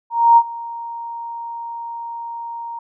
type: tone with ADSR envelope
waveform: sine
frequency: 932.3 Hz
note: A#5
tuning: in tune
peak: -5 dBFS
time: 0.1-2.79 s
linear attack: 270 ms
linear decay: 57 ms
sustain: -21 dB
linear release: 4 ms
effects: none